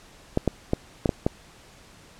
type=clicks; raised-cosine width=2 ms; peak=-7 dBFS; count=6; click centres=0.374 / 0.477 / 0.734 / 1.058 / 1.092 / 1.265 s; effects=pink hiss -51 dBFS RMS until 2.19 s + low-pass 9000 Hz 12 dB/octave